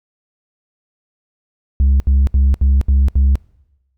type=tone bursts; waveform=sine; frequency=67.8 Hz; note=C#2; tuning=38 cents flat; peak=-6 dBFS; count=6; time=1.8-3.355 s; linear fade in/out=0 ms; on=200 ms; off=71 ms; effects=noise-tail reverb RT60 1.0 s tail -24 dB re dry + tanh soft clip ceiling -8 dBFS